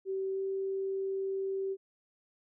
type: tone with pitch glide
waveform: sine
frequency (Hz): 384.3 to 387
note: G4 to G4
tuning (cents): -34 to -22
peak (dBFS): -31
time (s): 0.05-1.77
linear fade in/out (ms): 50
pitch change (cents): +12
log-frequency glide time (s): 0.33-0.39
effects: none

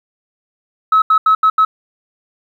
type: tone bursts at uneven times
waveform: sine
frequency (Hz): 1289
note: E6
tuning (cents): -39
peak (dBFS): -6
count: 5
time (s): 0.92-1.02 / 1.1-1.18 / 1.26-1.35 / 1.43-1.5 / 1.58-1.65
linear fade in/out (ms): 5
effects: tanh soft clip ceiling -4 dBFS + 8-bit

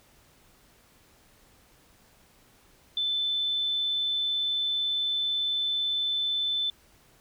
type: tone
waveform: sine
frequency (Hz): 3522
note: A7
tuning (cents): +1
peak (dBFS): -25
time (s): 2.97-6.7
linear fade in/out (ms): 2
effects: pink hiss -60 dBFS RMS until 7.2 s

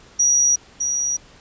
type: tone with echo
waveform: sine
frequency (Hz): 5780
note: F#8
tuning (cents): -41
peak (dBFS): -13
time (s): 0.19-0.56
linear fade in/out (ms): 10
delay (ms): 610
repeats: 1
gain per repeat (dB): -6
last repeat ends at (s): 1.17
effects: pink hiss -48 dBFS RMS until 1.4 s + resampled to 16000 Hz

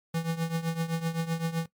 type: tone with tremolo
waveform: square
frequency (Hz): 164.81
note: E3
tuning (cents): 0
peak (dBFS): -25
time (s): 0.14-1.66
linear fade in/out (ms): 5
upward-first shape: triangle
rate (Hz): 7.8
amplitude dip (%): 85
effects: noise-tail reverb RT60 0.1 s tail -17 dB re dry + MP3 96 kbps

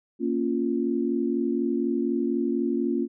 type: chord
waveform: sine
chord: Bb minor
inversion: none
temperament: equal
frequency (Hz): 233.1 / 277.2 / 349.2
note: Bb3 / Db4 / F4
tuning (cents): 0 / 0 / 0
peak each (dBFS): -27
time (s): 0.19-3.08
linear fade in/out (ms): 50
effects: none

